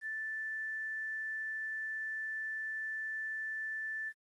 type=tone with quantisation; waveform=sine; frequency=1760 Hz; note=A6; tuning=in tune; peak=-36 dBFS; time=0.01-4.13 s; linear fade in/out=50 ms; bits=11; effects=AAC 32 kbps